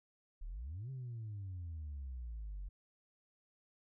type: exponential two-way sweep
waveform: sine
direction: up then down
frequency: 32.7 to 135.5 to 45.25 Hz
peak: -40 dBFS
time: 0.41-2.69 s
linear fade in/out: 10 ms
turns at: 0.9 s
effects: tanh soft clip ceiling -39 dBFS